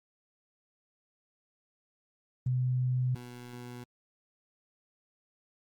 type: tone pair in turn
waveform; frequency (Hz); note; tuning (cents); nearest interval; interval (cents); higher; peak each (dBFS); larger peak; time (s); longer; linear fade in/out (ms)
sine / 20% pulse; 126.6 / 122.36; B2 / B2; +43 / -16; minor second; 59; first; -26 / -37; first; 2.46-3.15 / 3.15-3.84; neither; 5
effects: Opus 32 kbps